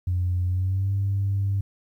sine tone with pitch glide, 90.1 to 98.82 Hz, F#2 to G2, -45 to +14 cents, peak -20 dBFS, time 0.07-1.61 s, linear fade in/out 5 ms, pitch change +159 cents, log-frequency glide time 0.47-0.92 s, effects tanh soft clip ceiling -17 dBFS + 10-bit

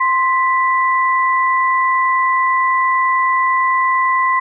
sine tone pair together, 1046.5 / 1975.5 Hz, C6 / B6, 0 / 0 cents, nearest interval major seventh, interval 1100 cents, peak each -13 / -18 dBFS, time 0-4.4 s, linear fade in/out 10 ms, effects none

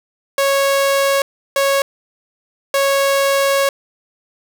sawtooth tone bursts at uneven times, 552 Hz, C#5, 7 cents flat, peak -9 dBFS, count 3, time 0.38-1.22 / 1.56-1.82 / 2.74-3.69 s, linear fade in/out 2 ms, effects none

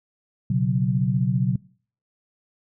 sine chord, B suspended second, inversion none, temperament equal, 123.47 / 138.59 / 185 Hz, B2 / C#3 / F#3, 0 / 0 / 0 cents, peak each -23 dBFS, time 0.5-1.56 s, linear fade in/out 5 ms, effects noise-tail reverb RT60 0.5 s tail -23 dB re dry

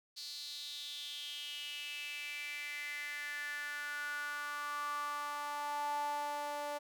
sawtooth tone with high-pass filter sweep, 292 Hz, D4, 10 cents flat, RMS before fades -41 dBFS, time 0.16-6.79 s, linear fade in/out 20 ms, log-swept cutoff 4400 to 690 Hz, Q 6.3, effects none

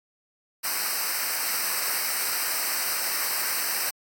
white noise with comb filter, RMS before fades -27 dBFS, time 0.63-3.91 s, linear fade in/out 20 ms, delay 0.29 ms, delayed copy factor -1, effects AAC 64 kbps

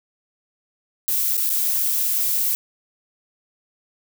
violet noise with dropouts, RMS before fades -21 dBFS, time 1.08-2.55 s, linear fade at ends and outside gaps 0 ms, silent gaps 1.368-1.377 / 1.494-1.501 s, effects none

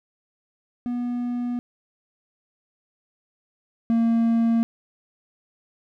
triangle tone pair in turn, 243.2 / 229.8 Hz, B3 / A#3, -26 / -25 cents, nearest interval minor second, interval 99 cents, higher first, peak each -22 / -15 dBFS, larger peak second, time 0.86-1.59 / 3.9-4.63 s, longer neither, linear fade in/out 0 ms, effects none

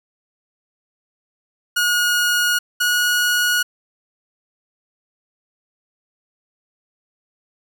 sawtooth tone pair in turn, 1443 / 1453 Hz, F#6 / F#6, -44 / -32 cents, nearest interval unison, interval 12 cents, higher second, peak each -12 dBFS, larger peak neither, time 1.76-2.59 / 2.8-3.63 s, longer neither, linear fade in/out 10 ms, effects none

